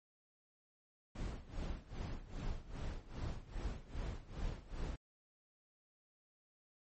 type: noise with tremolo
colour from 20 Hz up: brown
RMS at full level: -40 dBFS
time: 1.15-4.96 s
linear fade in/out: 5 ms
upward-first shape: sine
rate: 2.5 Hz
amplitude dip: 85%
effects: MP3 32 kbps